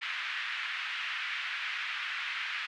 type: band-pass noise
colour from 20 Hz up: white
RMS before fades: -36 dBFS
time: 0.01-2.67 s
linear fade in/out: 20 ms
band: 1400 to 2800 Hz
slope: 24 dB/octave
effects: none